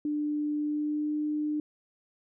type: tone with pitch glide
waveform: sine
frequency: 297.5 to 300.8 Hz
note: D4 to D4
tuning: +22 to +42 cents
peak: -27 dBFS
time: 0.05-1.6 s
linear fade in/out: 2 ms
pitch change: +20 cents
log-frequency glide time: 0.57-1.17 s
effects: none